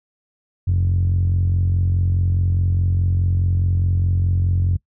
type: tone with low-pass filter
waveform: 5% pulse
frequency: 44.8 Hz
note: F1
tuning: 45 cents sharp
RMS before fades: -18 dBFS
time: 0.67-4.77 s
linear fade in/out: 10 ms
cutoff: 100 Hz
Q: 6.6
effects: noise-tail reverb RT60 0.1 s tail -22 dB re dry